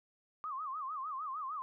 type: tone with vibrato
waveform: sine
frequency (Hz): 1153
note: D6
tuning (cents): -32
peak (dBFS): -37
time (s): 0.44-1.62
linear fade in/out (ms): 0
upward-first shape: sine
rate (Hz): 6.6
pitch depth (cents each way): 180
effects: none